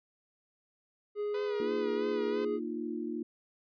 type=tone; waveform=triangle; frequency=415.3 Hz; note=G#4; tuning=in tune; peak=-29 dBFS; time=1.15-2.6 s; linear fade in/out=50 ms
type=tone with vibrato; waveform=sawtooth; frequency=492.8 Hz; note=B4; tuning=4 cents flat; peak=-35 dBFS; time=1.34-2.45 s; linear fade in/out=5 ms; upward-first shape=sine; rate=3 Hz; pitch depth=60 cents each way
type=chord; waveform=sine; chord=Bb suspended fourth; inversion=none; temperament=equal with one note detuned; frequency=233.1 / 306.5 / 349.2 Hz; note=Bb3 / Eb4 / F4; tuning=0 / -26 / 0 cents; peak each=-38 dBFS; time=1.6-3.23 s; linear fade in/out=2 ms
effects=resampled to 11025 Hz